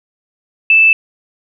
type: tone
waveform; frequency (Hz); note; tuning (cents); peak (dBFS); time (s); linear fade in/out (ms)
sine; 2637; E7; 0; -5; 0.7-0.93; 2
effects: none